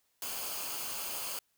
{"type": "noise with comb filter", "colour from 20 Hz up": "white", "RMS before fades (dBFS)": -38, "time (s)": [0.22, 1.39], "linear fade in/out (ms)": 2, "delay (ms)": 0.53, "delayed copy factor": -0.55, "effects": ["white hiss -75 dBFS RMS until 1.57 s"]}